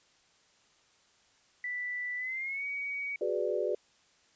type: tone with pitch glide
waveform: sine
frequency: 1975.5 to 2256 Hz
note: B6 to C#7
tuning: 0 to +30 cents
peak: -33 dBFS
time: 1.64-3.16 s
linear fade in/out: 2 ms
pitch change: +230 cents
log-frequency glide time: 2.17-2.65 s
type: chord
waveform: sine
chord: G# half-diminished seventh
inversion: third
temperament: equal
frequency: 370 / 415.3 / 493.9 / 587.3 Hz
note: F#4 / G#4 / B4 / D5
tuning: 0 / 0 / 0 / 0 cents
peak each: -34 dBFS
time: 3.21-3.75 s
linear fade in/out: 5 ms
effects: white hiss -66 dBFS RMS until 4.35 s + resampled to 16000 Hz